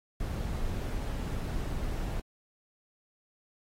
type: noise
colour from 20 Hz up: brown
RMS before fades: -33 dBFS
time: 0.2-2.2 s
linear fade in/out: 2 ms
effects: AAC 48 kbps